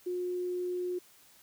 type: tone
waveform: sine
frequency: 359.3 Hz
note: F4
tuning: 49 cents sharp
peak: -31 dBFS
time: 0.06-0.99 s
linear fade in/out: 10 ms
effects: white hiss -60 dBFS RMS until 1.42 s